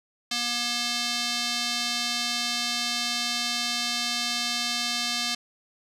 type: tone with band-pass filter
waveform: square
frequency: 239.6 Hz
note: A#3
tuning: 48 cents sharp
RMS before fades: -28 dBFS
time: 0.31-5.35 s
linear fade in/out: 5 ms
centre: 4500 Hz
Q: 1.7
effects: none